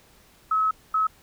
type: tone bursts at uneven times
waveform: sine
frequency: 1287 Hz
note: E6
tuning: 42 cents flat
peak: -19 dBFS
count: 2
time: 0.51-0.71 / 0.94-1.07 s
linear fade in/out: 5 ms
effects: pink hiss -56 dBFS RMS until 1.22 s